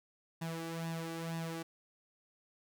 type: tone with flanger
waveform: sawtooth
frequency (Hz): 164.81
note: E3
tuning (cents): 0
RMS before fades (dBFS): -40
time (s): 0.41-1.63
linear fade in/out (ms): 10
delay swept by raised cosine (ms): 1.1 to 2.6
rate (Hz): 2.1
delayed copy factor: +0.65
effects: none